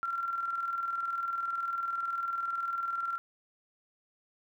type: tone with tremolo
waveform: sine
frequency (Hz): 1369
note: F6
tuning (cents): -35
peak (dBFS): -29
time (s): 0.03-3.18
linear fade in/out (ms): 0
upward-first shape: square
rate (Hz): 20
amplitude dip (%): 45
effects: none